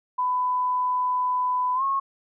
sine tone with pitch glide, 1000 to 1090.5 Hz, B5 to C#6, +21 to -29 cents, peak -21 dBFS, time 0.18-2 s, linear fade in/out 10 ms, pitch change +150 cents, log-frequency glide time 1.75-1.83 s, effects none

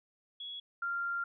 sine tone pair in turn, 3355 / 1389.6 Hz, G#7 / F6, +17 / -9 cents, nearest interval octave + minor third, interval 1526 cents, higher first, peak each -40 / -32 dBFS, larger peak second, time 0.4-0.6 / 0.82-1.24 s, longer second, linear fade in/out 5 ms, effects none

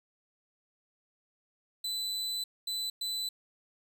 40% pulse tone bursts at uneven times, 4001 Hz, B7, 22 cents sharp, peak -31 dBFS, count 3, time 1.84-2.44 / 2.67-2.9 / 3.01-3.29 s, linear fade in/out 5 ms, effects none

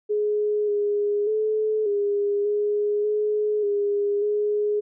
sine tone with pitch steps, 419.4 / 412 / 431.6 / 407.1 / 415.3 / 422.2 / 407.6 / 417.4 Hz, G#4 / G#4 / A4 / G#4 / G#4 / G#4 / G#4 / G#4, +17 / -14 / -33 / -35 / 0 / +29 / -32 / +9 cents, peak -20 dBFS, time 0.09-4.81 s, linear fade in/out 20 ms, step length 590 ms, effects none

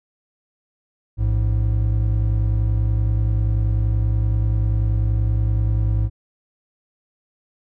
triangle tone pair together, 56.79 / 107.2 Hz, A#1 / A2, -45 / -45 cents, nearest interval major seventh, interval 1100 cents, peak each -17 dBFS, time 1.17-6.1 s, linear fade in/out 50 ms, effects none

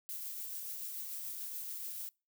violet noise with tremolo, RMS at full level -41 dBFS, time 0.09-2.09 s, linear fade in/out 0 ms, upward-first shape triangle, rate 6.9 Hz, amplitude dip 30%, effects noise-tail reverb RT60 0.3 s tail -26 dB re dry

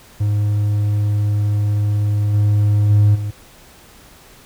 triangle tone with level steps, 103.83 Hz, G#2, in tune, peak -12 / -9 / -6 / -18 dBFS, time 0.2-3.31 s, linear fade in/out 10 ms, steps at 2.33 / 2.89 / 3.14 s, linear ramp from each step 20 ms, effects tanh soft clip ceiling -3 dBFS + pink hiss -45 dBFS RMS until 4.45 s

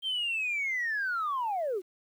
sine linear sweep, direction down, 3184 to 336.8 Hz, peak -27 dBFS, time 0.02-1.82 s, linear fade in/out 50 ms, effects tanh soft clip ceiling -25 dBFS + 10-bit

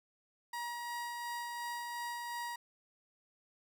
30% pulse tone with tremolo, 953 Hz, A#5, 38 cents sharp, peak -35 dBFS, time 0.53-2.56 s, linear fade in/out 5 ms, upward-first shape sine, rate 2.8 Hz, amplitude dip 25%, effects none

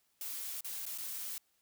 blue noise with dropouts, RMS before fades -41 dBFS, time 0.21-1.38 s, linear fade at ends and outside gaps 2 ms, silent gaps 0.608-0.645 / 0.855-0.863 / 0.978-0.983 s, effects white hiss -75 dBFS RMS until 1.61 s

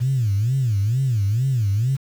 sine tone with vibrato, 115.6 Hz, A#2, 14 cents flat, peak -16 dBFS, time 0-1.97 s, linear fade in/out 20 ms, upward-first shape sine, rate 2.2 Hz, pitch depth 280 cents each way, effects tanh soft clip ceiling -12 dBFS + 7-bit

